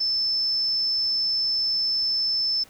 sine tone, 5274 Hz, E8, in tune, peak -21 dBFS, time 0-2.64 s, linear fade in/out 10 ms, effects pink hiss -52 dBFS RMS until 2.69 s

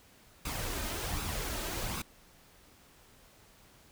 pink noise with flanger, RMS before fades -36 dBFS, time 0.45-2.02 s, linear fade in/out 5 ms, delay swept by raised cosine 0.79 to 3.29 ms, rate 1.3 Hz, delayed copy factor +0.5, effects pink hiss -60 dBFS RMS until 3.91 s

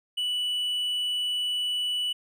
triangle tone, 2960 Hz, F#7, in tune, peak -24 dBFS, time 0.17-2.13 s, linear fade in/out 10 ms, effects none

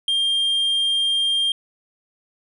triangle tone, 3200 Hz, G7, 35 cents sharp, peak -16 dBFS, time 0.08-1.52 s, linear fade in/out 2 ms, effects resampled to 24000 Hz

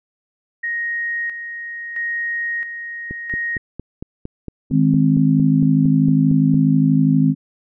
sine tone with tremolo, 1872 Hz, A#6, 7 cents sharp, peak -20 dBFS, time 0.63-3.58 s, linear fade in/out 10 ms, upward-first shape square, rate 0.75 Hz, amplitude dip 55%
click train, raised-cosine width 3 ms, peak -16 dBFS, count 16, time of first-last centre 3.11-6.542 s, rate 4.37 Hz
harmonic tone, 52.3 Hz, G#1, 13 cents sharp, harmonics 3 / 4 / 5, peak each -15 / -19 / -15 dBFS, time 4.7-7.35 s, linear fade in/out 50 ms
effects none

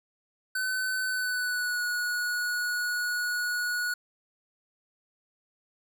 square tone with pitch glide, 1516 to 1459.3 Hz, F#6 to F#6, +42 to -24 cents, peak -28 dBFS, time 0.55-3.94 s, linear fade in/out 5 ms, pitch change -66 cents, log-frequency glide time 1.06-1.84 s, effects none

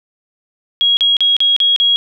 sine tone bursts, 3300 Hz, G#7, 12 cents flat, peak -9 dBFS, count 6, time 0.81-1.96 s, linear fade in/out 0 ms, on 160 ms, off 38 ms, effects none

